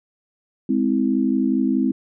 sine chord, Ab augmented, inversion none, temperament just, 207.7 / 259.6 / 324.5 Hz, Ab3 / C4 / E4, 0 / -13 / -27 cents, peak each -22 / -19 / -23 dBFS, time 0.69-1.92 s, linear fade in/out 5 ms, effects none

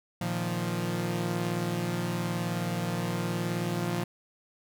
sawtooth chord, Bb suspended fourth, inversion none, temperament equal, 116.54 / 155.56 / 174.61 Hz, Bb2 / Eb3 / F3, 0 / 0 / 0 cents, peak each -30 / -32 / -27 dBFS, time 0.21-4.04 s, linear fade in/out 5 ms, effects none

